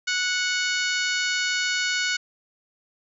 harmonic tone with a mistuned harmonic, 737 Hz, F#5, 7 cents flat, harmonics 2 / 3 / 4 / 5 / 6 / 7 / 8 / 9 / 10, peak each -26 / -29 / -31 / -34 / -31 / -36 / -36 / -38 / -38 dBFS, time 0.07-2.17 s, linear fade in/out 10 ms, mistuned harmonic 10, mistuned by -54 cents, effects none

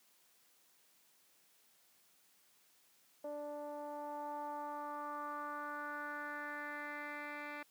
10% pulse tone with low-pass filter sweep, 293.7 Hz, D4, in tune, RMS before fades -44 dBFS, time 3.24-7.63 s, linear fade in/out 5 ms, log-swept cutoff 620 to 2500 Hz, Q 3.7, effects white hiss -70 dBFS RMS until 7.7 s + high-pass 150 Hz 12 dB/octave

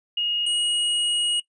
sine / square tone pair in turn, 2868 / 2888 Hz, F7 / F#7, +45 / -43 cents, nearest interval unison, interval 12 cents, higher second, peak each -21 / -21 dBFS, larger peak neither, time 0.17-0.46 / 0.46-1.4 s, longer second, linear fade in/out 5 ms, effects noise-tail reverb RT60 0.1 s tail -18 dB re dry + resampled to 22050 Hz

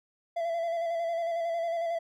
triangle tone with vibrato, 673 Hz, E5, 36 cents sharp, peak -26 dBFS, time 0.36-1.99 s, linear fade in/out 10 ms, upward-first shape square, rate 11 Hz, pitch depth 27 cents each way, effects none

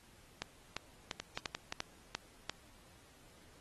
two click trains, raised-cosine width 0.2 ms, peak -19 / -21 dBFS, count 7 / 4, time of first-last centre 0.42-2.496 / 1.2-1.724 s, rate 2.89 / 5.72 Hz, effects pink hiss -63 dBFS RMS until 3.6 s + AAC 32 kbps

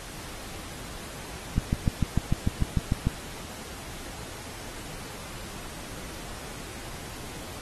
click train, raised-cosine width 5 ms, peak -10 dBFS, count 11, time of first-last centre 1.58-3.07 s, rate 6.71 Hz, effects pink hiss -41 dBFS RMS until 7.61 s + AAC 32 kbps

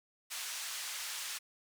white band-pass noise, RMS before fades -41 dBFS, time 0.3-1.39 s, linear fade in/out 20 ms, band 1200 to 8400 Hz, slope 12 dB/octave, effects none

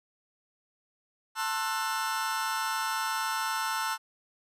40% pulse chord, F# half-diminished seventh, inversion first, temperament just, 888 / 1065.6 / 1332 / 1480 Hz, A5 / C6 / E6 / F#6, +16 / +31 / +18 / 0 cents, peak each -32 / -36 / -33 / -35 dBFS, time 1.35-3.98 s, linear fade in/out 50 ms, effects resampled to 32000 Hz

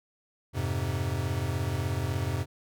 square chord, F minor, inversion none, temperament equal, 87.31 / 103.83 / 130.81 Hz, F2 / Ab2 / C3, 0 / 0 / 0 cents, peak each -33 dBFS, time 0.53-2.46 s, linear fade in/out 50 ms, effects none

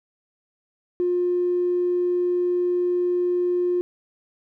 triangle tone with tanh clipping, 355.5 Hz, F4, 31 cents sharp, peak -19 dBFS, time 1-3.81 s, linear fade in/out 0 ms, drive 4 dB, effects none

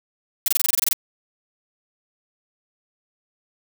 blue noise bursts, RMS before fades -18 dBFS, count 11, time 0.46-0.931 s, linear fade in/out 2 ms, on 21 ms, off 24 ms, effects none

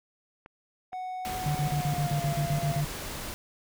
clicks, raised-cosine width 0.5 ms, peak -31 dBFS, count 3, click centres 0.461 / 0.931 / 2.032 s
triangle tone with pitch glide, 740 to 686.5 Hz, F#5 to F5, 0 to -30 cents, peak -31 dBFS, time 0.92-2.82 s, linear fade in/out 20 ms, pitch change -130 cents, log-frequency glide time 1.61-2.29 s
pink noise, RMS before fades -37 dBFS, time 1.25-3.34 s, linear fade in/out 0 ms
sine tone bursts, 146.9 Hz, D3, 1 cent sharp, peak -25 dBFS, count 11, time 1.46-2.848 s, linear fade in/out 2 ms, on 88 ms, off 42 ms
effects none

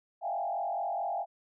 sine tone with frequency modulation, 747 Hz, F#5, 16 cents sharp, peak -30 dBFS, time 0.21-1.26 s, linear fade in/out 50 ms, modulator 44.6 Hz, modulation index 2, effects none

